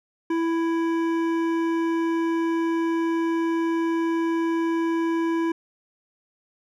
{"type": "tone with hard clipping", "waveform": "triangle", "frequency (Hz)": 331, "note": "E4", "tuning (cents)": 7, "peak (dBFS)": -23, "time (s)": [0.3, 5.52], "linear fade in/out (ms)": 5, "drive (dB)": 16, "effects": []}